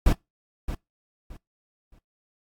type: noise with echo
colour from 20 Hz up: brown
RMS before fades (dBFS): -17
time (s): 0.06-0.13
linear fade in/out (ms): 5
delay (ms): 620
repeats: 3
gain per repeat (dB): -12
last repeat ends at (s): 1.99
effects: noise-tail reverb RT60 0.2 s tail -24 dB re dry + AAC 64 kbps